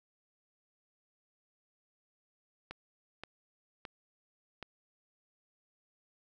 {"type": "clicks", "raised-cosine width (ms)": 0.3, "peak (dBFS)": -26, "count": 4, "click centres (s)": [2.71, 3.236, 3.852, 4.627], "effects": []}